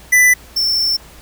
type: tone pair in turn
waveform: square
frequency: 1991 / 5386 Hz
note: B6 / E8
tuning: +14 / +36 cents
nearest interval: octave + perfect fourth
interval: 1722 cents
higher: second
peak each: -8 / -14 dBFS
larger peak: first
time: 0.12-0.34 / 0.56-0.97 s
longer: second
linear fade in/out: 10 ms
effects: added 60 Hz sine -43 dBFS peak until 1.21 s + pink hiss -42 dBFS RMS until 1.21 s